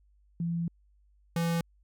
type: tone pair in turn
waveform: sine / square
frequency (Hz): 169.1 / 168.03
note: E3 / E3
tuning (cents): +44 / +33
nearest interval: unison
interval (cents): 11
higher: first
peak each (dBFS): -28 / -27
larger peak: second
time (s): 0.4-0.68 / 1.36-1.61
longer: first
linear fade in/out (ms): 2
effects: added 50 Hz sine -61 dBFS peak until 1.83 s